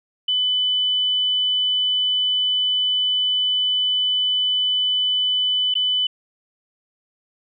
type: tone with dropouts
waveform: sine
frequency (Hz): 3000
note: F#7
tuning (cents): +23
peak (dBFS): -17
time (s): 0.28-6.07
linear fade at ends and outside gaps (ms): 5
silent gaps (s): 5.741-5.752
effects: none